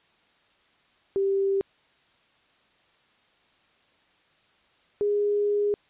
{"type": "tone pair in turn", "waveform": "sine", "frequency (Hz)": [392, 411.6], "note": ["G4", "G#4"], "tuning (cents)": [0, -16], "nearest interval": "minor second", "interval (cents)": 84, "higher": "second", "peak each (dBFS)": -21, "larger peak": "neither", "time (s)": [[1.16, 1.61], [5.01, 5.74]], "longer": "second", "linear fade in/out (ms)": 0, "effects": ["white hiss -63 dBFS RMS until 5.89 s", "resampled to 8000 Hz"]}